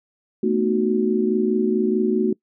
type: chord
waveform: sine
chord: B dominant seventh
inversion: third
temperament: just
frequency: 222.2 / 246.9 / 308.7 / 370.4 Hz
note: A3 / B3 / D#4 / F#4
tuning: +17 / 0 / -14 / +2 cents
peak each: -21 / -26 / -26 / -20 dBFS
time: 0.43-2.33 s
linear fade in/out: 5 ms
effects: noise-tail reverb RT60 0.1 s tail -24 dB re dry